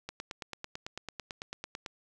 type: click train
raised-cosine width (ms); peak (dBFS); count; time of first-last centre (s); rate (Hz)
0.2; -21; 17; 0.09-1.862; 9.03
effects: none